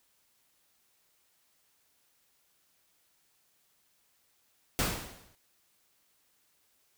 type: noise with exponential decay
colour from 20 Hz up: pink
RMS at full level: -26 dBFS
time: 4.79-5.35 s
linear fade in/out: 0 ms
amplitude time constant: 120 ms
effects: white hiss -71 dBFS RMS until 6.97 s